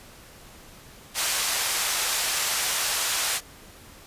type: band-pass noise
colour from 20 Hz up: white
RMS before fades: -26 dBFS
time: 1.14-3.41 s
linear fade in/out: 50 ms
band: 630 to 9400 Hz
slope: 12 dB/octave
effects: pink hiss -48 dBFS RMS until 4.06 s + resampled to 32000 Hz